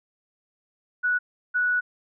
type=tone pair in turn; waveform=sine; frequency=1472 / 1472 Hz; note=F#6 / F#6; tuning=-9 / -9 cents; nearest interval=unison; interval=0 cents; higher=neither; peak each=-20 dBFS; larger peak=neither; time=1.03-1.19 / 1.54-1.81 s; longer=second; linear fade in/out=20 ms; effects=none